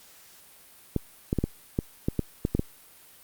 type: clicks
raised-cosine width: 3 ms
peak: -11 dBFS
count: 10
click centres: 0.963 / 1.329 / 1.387 / 1.44 / 1.789 / 2.085 / 2.193 / 2.451 / 2.55 / 2.594 s
effects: white hiss -53 dBFS RMS until 3.23 s + Opus 48 kbps